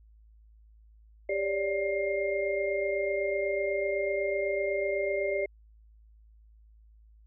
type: tone cluster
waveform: sine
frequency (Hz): 397.5 / 560 / 588 / 2117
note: G4 / C#5 / D5 / C7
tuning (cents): +24 / +18 / +2 / +20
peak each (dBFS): -31 / -37 / -30 / -35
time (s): 1.29-5.46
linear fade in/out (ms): 5
effects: added 54 Hz sine -54 dBFS peak until 7.26 s